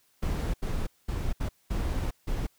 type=noise bursts at uneven times; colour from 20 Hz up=brown; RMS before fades=-29 dBFS; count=6; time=0.22-0.54 / 0.62-0.87 / 1.08-1.33 / 1.4-1.49 / 1.7-2.11 / 2.27-2.47 s; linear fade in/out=10 ms; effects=white hiss -67 dBFS RMS until 2.58 s